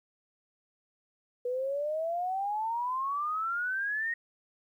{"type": "exponential sweep", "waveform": "sine", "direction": "up", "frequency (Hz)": [485.1, 1882], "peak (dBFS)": -29, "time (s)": [1.45, 4.14], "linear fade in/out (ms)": 5, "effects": ["11-bit"]}